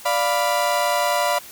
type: chord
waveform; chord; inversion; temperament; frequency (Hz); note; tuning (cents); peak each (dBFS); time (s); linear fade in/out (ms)
35% pulse; B diminished; first; equal; 587.3 / 698.5 / 987.8; D5 / F5 / B5; 0 / 0 / 0; -21; 0.05-1.39; 10
effects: white hiss -41 dBFS RMS until 1.51 s